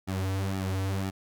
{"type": "tone with flanger", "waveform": "sawtooth", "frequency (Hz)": 95.8, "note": "G2", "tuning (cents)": -39, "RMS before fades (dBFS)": -30, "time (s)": [0.07, 1.11], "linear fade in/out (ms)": 20, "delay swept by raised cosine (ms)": [1.9, 5.6], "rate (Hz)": 2, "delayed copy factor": -1, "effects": []}